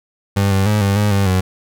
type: tone with pitch steps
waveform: 30% pulse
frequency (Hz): 99.4 / 96.8 / 105.6 / 99.2 / 104.1 / 99 / 93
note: G2 / G2 / G#2 / G2 / G#2 / G2 / F#2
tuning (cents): +25 / -21 / +29 / +21 / +5 / +18 / +9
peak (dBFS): -10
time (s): 0.36-1.41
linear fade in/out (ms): 10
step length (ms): 150
effects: none